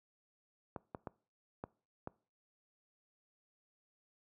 clicks, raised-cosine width 1 ms, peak -27 dBFS, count 5, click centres 0.762 / 0.948 / 1.072 / 1.639 / 2.074 s, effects noise-tail reverb RT60 0.4 s tail -22 dB re dry + high-pass 80 Hz 12 dB/octave

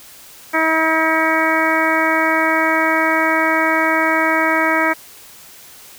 harmonic tone, 320 Hz, D#4, 49 cents sharp, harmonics 1 / 2 / 3 / 4 / 5 / 6 / 7, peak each -21 / -21 / -21 / -21 / -21 / -21 / -21 dBFS, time 0.53-4.94 s, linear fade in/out 20 ms, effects white hiss -41 dBFS RMS until 5.98 s

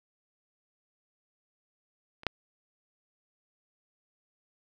clicks, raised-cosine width 0.3 ms, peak -30 / -10 dBFS, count 2, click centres 2.234 / 2.267 s, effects none

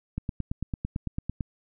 click train, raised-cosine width 5 ms, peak -17 dBFS, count 12, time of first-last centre 0.18-1.408 s, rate 8.96 Hz, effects none

